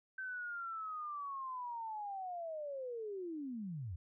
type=linear sweep; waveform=sine; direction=down; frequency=1549 to 76.6 Hz; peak=-40 dBFS; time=0.18-3.96 s; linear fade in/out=5 ms; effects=none